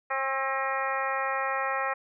harmonic tone with a mistuned harmonic, 268.7 Hz, C4, 46 cents sharp, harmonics 2 / 3 / 4 / 5 / 6 / 7 / 8 / 9, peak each -34 / -33 / -33 / -33 / -40 / -33 / -42 / -40 dBFS, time 0.1-1.94 s, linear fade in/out 10 ms, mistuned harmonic 5, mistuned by -26 cents, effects none

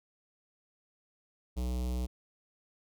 square tone with notch filter, 61.74 Hz, B1, in tune, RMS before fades -33 dBFS, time 1.56-2.07 s, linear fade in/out 20 ms, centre 1600 Hz, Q 0.54, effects none

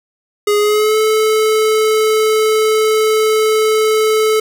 square tone with pitch glide, 414.4 to 434.5 Hz, G#4 to A4, -4 to -22 cents, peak -11 dBFS, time 0.47-4.4 s, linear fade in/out 5 ms, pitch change +82 cents, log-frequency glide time 0.58-0.97 s, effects none

